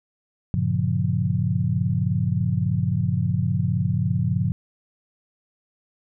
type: chord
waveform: sine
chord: G half-diminished seventh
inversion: none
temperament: just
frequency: 98 / 117.6 / 141.12 / 176.4 Hz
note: G2 / Bb2 / Db3 / F3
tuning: 0 / +16 / +31 / +18 cents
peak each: -25 dBFS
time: 0.54-4.52 s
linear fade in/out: 0 ms
effects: none